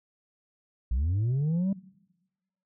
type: linear sweep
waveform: sine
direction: up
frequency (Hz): 54 to 200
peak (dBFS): -21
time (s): 0.91-1.73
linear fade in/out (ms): 5
effects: noise-tail reverb RT60 1.0 s tail -23 dB re dry + tanh soft clip ceiling -23 dBFS